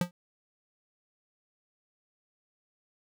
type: tone with exponential decay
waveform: square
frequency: 176.6 Hz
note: F3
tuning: 20 cents sharp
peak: -22 dBFS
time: 0.01-0.11 s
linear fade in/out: 2 ms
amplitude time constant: 21 ms
effects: none